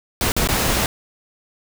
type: noise with dropouts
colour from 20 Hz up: pink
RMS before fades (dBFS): -19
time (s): 0.21-0.86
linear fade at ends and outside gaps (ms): 1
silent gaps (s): 0.32-0.365 / 0.474-0.488
effects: none